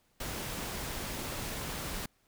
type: noise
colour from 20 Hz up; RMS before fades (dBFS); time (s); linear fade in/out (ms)
pink; -38; 0.2-2.06; 5
effects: pink hiss -71 dBFS RMS until 2.27 s